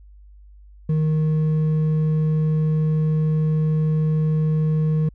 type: tone with hard clipping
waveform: sine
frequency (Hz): 155.56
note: D#3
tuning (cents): 0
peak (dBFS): -18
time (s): 0.89-5.09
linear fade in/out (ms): 5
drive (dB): 4
effects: added 50 Hz sine -43 dBFS peak until 5.14 s